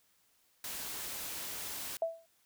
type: noise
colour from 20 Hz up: white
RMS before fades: -41 dBFS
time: 0.64-1.97 s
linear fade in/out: 2 ms
type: tone with exponential decay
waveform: sine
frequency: 659.3 Hz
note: E5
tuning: in tune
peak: -26 dBFS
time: 2.02-2.26 s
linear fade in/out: 2 ms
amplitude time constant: 52 ms
effects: white hiss -71 dBFS RMS until 2.45 s